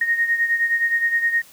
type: beating tone pair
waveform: sine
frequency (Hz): 1858 / 1867.6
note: A#6 / A#6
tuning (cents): -6 / +3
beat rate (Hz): 9.6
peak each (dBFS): -18 / -24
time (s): 0.01-1.42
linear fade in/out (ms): 5
effects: white hiss -48 dBFS RMS until 1.52 s